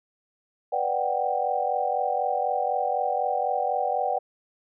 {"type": "chord", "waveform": "sine", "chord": "G major seventh", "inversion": "first", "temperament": "equal", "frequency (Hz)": [493.9, 587.3, 740, 784], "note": ["B4", "D5", "F#5", "G5"], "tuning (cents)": [0, 0, 0, 0], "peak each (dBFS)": [-31, -30, -27, -27], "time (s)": [0.72, 4.19], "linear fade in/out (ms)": 10, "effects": []}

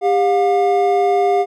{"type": "tone pair together", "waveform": "triangle", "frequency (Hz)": [399, 713.4], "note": ["G4", "F5"], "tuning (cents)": [31, 37], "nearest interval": "minor seventh", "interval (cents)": 1006, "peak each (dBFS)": -13, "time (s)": [0.01, 1.46], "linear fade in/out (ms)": 50, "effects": []}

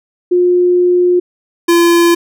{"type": "tone pair in turn", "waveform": ["sine", "square"], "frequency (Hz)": [356.8, 341.7], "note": ["F4", "F4"], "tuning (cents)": [37, -38], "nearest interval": "minor second", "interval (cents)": 75, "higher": "first", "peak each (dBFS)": -7, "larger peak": "neither", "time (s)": [[0.31, 1.2], [1.68, 2.15]], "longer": "first", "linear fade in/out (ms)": 10, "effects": []}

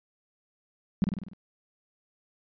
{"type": "tone with echo", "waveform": "sine", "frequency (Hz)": 192.2, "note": "G3", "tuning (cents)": -34, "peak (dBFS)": -19, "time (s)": [1.02, 1.04], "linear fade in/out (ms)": 0, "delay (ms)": 49, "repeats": 6, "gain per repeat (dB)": -4, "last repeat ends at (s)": 1.334, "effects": ["resampled to 11025 Hz"]}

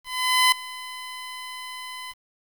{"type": "tone with ADSR envelope", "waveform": "15% pulse", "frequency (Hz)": 1015, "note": "B5", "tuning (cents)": 47, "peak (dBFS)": -8, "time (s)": [0.04, 2.14], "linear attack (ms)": 480, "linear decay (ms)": 4, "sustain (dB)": -20, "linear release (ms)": 37, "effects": ["8-bit"]}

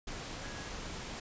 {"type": "tone in noise", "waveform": "sine", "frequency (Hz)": 1661.2, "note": "G#6", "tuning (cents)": 0, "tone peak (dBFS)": -52, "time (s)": [0.43, 0.69], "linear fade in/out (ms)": 5, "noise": "pink", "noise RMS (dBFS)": -42, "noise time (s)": [0.07, 1.2], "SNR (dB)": -13, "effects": ["resampled to 16000 Hz"]}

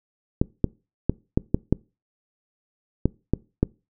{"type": "clicks", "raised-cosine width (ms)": 3, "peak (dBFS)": -5, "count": 9, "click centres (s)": [0.415, 0.643, 1.096, 1.375, 1.545, 1.726, 3.056, 3.336, 3.63], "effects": ["noise-tail reverb RT60 0.3 s tail -24 dB re dry"]}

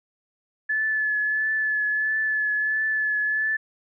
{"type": "tone with vibrato", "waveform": "sine", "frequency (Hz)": 1727, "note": "A6", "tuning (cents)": -33, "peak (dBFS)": -21, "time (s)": [0.69, 3.57], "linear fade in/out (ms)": 10, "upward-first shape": "triangle", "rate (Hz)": 1.5, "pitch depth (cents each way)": 26, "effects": []}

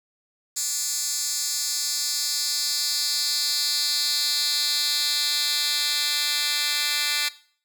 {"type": "tone with high-pass filter sweep", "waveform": "10% pulse", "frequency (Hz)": 293.7, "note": "D4", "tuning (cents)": 0, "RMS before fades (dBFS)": -25, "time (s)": [0.56, 7.29], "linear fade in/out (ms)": 10, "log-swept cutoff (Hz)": [6500, 2900], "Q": 2.4, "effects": ["noise-tail reverb RT60 0.5 s tail -18 dB re dry"]}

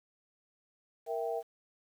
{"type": "chord", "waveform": "sine", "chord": "E diminished", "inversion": "second", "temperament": "equal", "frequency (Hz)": [466.2, 659.3, 784], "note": ["Bb4", "E5", "G5"], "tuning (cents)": [0, 0, 0], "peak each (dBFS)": [-35, -36, -39], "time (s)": [1.06, 1.43], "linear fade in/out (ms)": 50, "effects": ["10-bit"]}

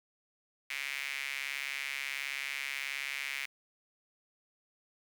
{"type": "tone with high-pass filter", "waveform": "sawtooth", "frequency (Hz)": 138.59, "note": "C#3", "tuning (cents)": 0, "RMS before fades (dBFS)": -38, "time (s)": [0.7, 3.46], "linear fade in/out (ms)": 5, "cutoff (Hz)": 2200, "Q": 4.6, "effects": []}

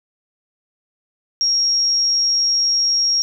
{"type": "tone", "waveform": "sine", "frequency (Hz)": 5588, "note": "F8", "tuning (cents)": 0, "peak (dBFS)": -14, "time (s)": [1.41, 3.22], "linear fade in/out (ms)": 0, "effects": []}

